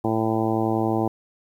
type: harmonic tone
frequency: 111.1 Hz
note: A2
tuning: 17 cents sharp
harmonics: 1 / 2 / 3 / 4 / 5 / 6 / 7 / 8 / 9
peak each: -28 / -27 / -24 / -30 / -32 / -32 / -28 / -34 / -36 dBFS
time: 0.04-1.08 s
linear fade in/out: 5 ms
effects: 9-bit